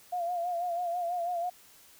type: tone with vibrato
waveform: sine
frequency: 699 Hz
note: F5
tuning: 1 cent sharp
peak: -29 dBFS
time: 0.12-1.5 s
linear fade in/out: 10 ms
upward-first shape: sine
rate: 6.1 Hz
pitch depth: 56 cents each way
effects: white hiss -57 dBFS RMS until 1.99 s